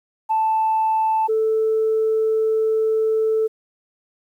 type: tone pair in turn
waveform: sine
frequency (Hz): 880 / 440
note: A5 / A4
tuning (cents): 0 / 0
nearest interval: octave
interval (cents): 1200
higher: first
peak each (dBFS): -15 / -15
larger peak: neither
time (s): 0.29-1.28 / 1.28-3.48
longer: second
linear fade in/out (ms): 20
effects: tanh soft clip ceiling -12 dBFS + 9-bit